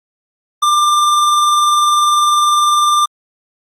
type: tone with tremolo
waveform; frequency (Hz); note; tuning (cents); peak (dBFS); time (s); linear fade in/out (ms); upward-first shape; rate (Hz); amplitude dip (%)
square; 1191; D6; +24; -9; 0.62-3.06; 10; sine; 20; 25
effects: low-pass 10000 Hz 12 dB/octave + Opus 48 kbps